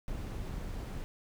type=noise with amplitude modulation; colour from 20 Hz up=brown; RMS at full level=-37 dBFS; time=0.08-1.04 s; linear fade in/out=0 ms; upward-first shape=sine; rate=234 Hz; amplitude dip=35%; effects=none